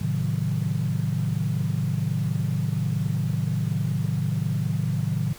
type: chord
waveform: sine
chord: A diminished seventh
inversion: none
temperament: equal with one note detuned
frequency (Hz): 110 / 134.26 / 155.56 / 185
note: A2 / C3 / Eb3 / Gb3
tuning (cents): 0 / +45 / 0 / 0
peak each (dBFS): -27 / -27 / -26 / -30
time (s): 0.01-5.33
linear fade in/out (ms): 5
effects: tanh soft clip ceiling -14 dBFS + pink hiss -45 dBFS RMS until 5.38 s